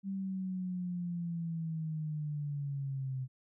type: linear sweep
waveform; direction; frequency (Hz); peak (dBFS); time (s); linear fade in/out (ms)
sine; down; 196 to 128.8; -34; 0.03-3.28; 50
effects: none